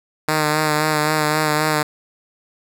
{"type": "tone with vibrato", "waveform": "5% pulse", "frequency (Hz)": 153.1, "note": "D#3", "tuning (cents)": -28, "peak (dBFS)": -5, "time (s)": [0.28, 1.83], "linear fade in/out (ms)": 5, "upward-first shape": "sine", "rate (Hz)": 3.8, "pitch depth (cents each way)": 28, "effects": []}